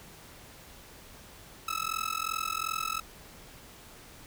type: tone with amplitude modulation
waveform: sawtooth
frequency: 1300 Hz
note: E6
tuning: 24 cents flat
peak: -23 dBFS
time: 1.68-3 s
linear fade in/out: 5 ms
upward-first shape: sine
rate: 42.7 Hz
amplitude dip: 100%
effects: pink hiss -51 dBFS RMS until 4.26 s